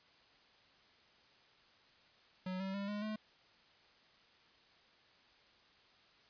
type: tone with pitch steps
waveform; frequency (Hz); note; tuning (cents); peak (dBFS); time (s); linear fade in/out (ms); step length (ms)
square; 185 / 192.08 / 199.43 / 207.1 / 215; F#3 / G3 / G3 / G#3 / A3; 0 / -35 / +30 / -5 / -40; -39; 2.46-3.16; 5; 140
effects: white hiss -66 dBFS RMS until 6.29 s + resampled to 11025 Hz